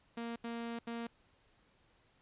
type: tone bursts at uneven times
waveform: sawtooth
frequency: 233.1 Hz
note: A#3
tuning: in tune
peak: -35 dBFS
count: 3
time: 0.17-0.36 / 0.44-0.79 / 0.87-1.07 s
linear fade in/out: 5 ms
effects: pink hiss -70 dBFS RMS until 2.21 s + resampled to 8000 Hz